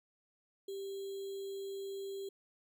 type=tone with sample-and-hold; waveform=sine; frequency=392 Hz; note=G4; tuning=in tune; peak=-39 dBFS; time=0.68-2.29 s; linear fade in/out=5 ms; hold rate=3675 Hz; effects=none